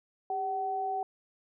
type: tone pair together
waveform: sine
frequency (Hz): 399.3 / 758.6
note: G4 / F#5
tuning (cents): +32 / +43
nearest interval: major seventh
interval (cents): 1111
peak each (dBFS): -38 / -30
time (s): 0.3-1.03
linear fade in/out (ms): 2
effects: none